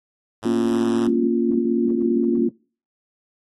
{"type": "tone", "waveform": "5% pulse", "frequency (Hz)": 110, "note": "A2", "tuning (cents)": 0, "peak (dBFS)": -19, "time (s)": [0.42, 1.08], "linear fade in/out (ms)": 20}
{"type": "chord", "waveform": "sine", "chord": "Bb minor", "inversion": "none", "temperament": "equal", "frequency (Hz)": [233.1, 277.2, 349.2], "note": ["Bb3", "Db4", "F4"], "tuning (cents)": [0, 0, 0], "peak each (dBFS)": [-20, -24, -21], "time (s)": [0.45, 2.49], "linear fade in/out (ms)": 5}
{"effects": ["noise-tail reverb RT60 0.4 s tail -24 dB re dry", "AAC 32 kbps"]}